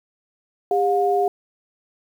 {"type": "tone pair together", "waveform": "sine", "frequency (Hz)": [401.4, 716], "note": ["G4", "F5"], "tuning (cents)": [41, 43], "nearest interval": "minor seventh", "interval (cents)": 1002, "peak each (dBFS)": -19, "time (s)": [0.71, 1.28], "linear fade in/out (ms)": 2, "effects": ["8-bit"]}